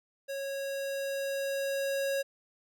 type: tone with level ramp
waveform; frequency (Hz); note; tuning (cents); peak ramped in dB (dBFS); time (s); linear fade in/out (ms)
square; 550; C#5; -14; -35 to -29; 0.28-2.23; 20
effects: none